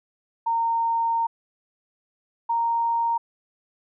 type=tone pair in turn; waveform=sine; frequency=920 / 928.5 Hz; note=A#5 / A#5; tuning=-23 / -7 cents; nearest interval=unison; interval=16 cents; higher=second; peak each=-20 dBFS; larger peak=neither; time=0.46-1.27 / 2.49-3.18 s; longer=first; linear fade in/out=10 ms; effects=none